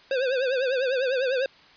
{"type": "tone with vibrato", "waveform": "square", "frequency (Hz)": 519, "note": "C5", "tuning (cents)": -14, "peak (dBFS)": -23, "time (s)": [0.11, 1.46], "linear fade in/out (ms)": 2, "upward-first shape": "triangle", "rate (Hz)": 10, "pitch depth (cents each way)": 120, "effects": ["white hiss -53 dBFS RMS until 1.76 s", "resampled to 11025 Hz"]}